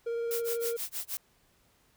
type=tone with vibrato; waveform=triangle; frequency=466.2 Hz; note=A#4; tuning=in tune; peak=-28 dBFS; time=0.06-0.77 s; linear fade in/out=10 ms; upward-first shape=sine; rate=18 Hz; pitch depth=12 cents each way
type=noise with tremolo; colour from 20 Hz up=blue; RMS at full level=-34 dBFS; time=0.31-1.17 s; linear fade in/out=0 ms; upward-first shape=sine; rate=6.3 Hz; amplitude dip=100%
effects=pink hiss -67 dBFS RMS until 1.96 s